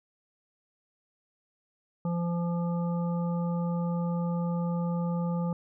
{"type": "harmonic tone", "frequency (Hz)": 172, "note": "F3", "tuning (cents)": -26, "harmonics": [1, 3, 5, 7], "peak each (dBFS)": [-27, -37, -41, -44], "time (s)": [2.05, 5.53], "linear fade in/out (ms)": 2, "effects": []}